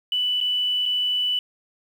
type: tone with dropouts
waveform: sine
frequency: 2977 Hz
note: F#7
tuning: 10 cents sharp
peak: -20 dBFS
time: 0.12-1.39 s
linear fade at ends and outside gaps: 2 ms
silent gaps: 0.404-0.411 / 0.856-0.86 s
effects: 8-bit